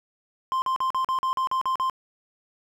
triangle tone bursts, 1046 Hz, C6, 1 cent flat, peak -20 dBFS, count 10, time 0.52-1.898 s, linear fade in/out 0 ms, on 100 ms, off 42 ms, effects none

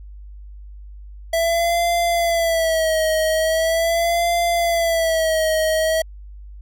square tone with vibrato, 659.3 Hz, E5, in tune, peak -17 dBFS, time 1.33-6.02 s, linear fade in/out 5 ms, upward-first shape sine, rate 0.41 Hz, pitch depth 76 cents each way, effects added 50 Hz sine -35 dBFS peak until 6.61 s

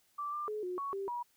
sine tone with pitch steps, 1168 / 1190 / 425.3 / 362.1 / 1115 / 393 / 963 Hz, D6 / D6 / G#4 / F#4 / C#6 / G4 / B5, -10 / +22 / +41 / -37 / +10 / +4 / -44 cents, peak -35 dBFS, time 0.18-1.23 s, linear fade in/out 10 ms, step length 150 ms, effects white hiss -71 dBFS RMS until 1.36 s

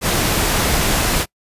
pink noise, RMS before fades -17 dBFS, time 0.01-1.26 s, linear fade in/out 50 ms, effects noise-tail reverb RT60 0.1 s tail -25 dB re dry + resampled to 32000 Hz

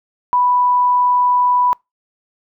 sine tone, 987.8 Hz, B5, in tune, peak -11 dBFS, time 0.33-1.73 s, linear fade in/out 0 ms, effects noise-tail reverb RT60 0.2 s tail -26 dB re dry

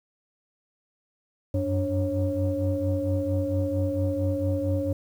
sine tone cluster, 91.3 / 95.7 / 289.6 / 546 Hz, F#2 / G2 / D4 / C#5, -23 / -41 / -24 / -26 cents, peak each -28 dBFS, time 1.54-4.93 s, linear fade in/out 5 ms, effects tanh soft clip ceiling -15 dBFS + 9-bit

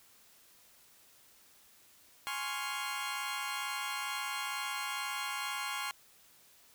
20% pulse chord, Db major seventh, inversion second, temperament equal, 830.6 / 1046.5 / 1108.7 / 1396.9 Hz, Ab5 / C6 / Db6 / F6, 0 / 0 / 0 / 0 cents, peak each -37 / -36 / -36 / -36 dBFS, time 2.27-5.91 s, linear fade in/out 0 ms, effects white hiss -62 dBFS RMS until 6.74 s

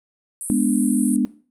white band-pass noise, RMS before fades -31 dBFS, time 0.41-1.16 s, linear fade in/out 0 ms, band 8500 to 11000 Hz, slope 96 dB/octave
sine chord, G# diminished, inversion none, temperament equal, 207.7 / 246.9 / 293.7 Hz, G#3 / B3 / D4, 0 / 0 / 0 cents, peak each -21 / -19 / -21 dBFS, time 0.5-1.25 s, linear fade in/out 0 ms
effects noise-tail reverb RT60 0.4 s tail -18 dB re dry

